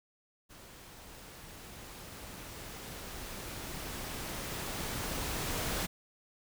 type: noise with level ramp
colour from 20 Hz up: pink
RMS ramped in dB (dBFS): -53 to -34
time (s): 0.49-5.87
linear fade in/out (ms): 20
effects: none